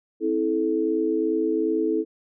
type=tone cluster; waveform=sine; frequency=262.6 / 325.2 / 434 Hz; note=C4 / E4 / A4; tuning=+6 / -23 / -24 cents; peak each=-30 / -23 / -24 dBFS; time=0.2-2.05 s; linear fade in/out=50 ms; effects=none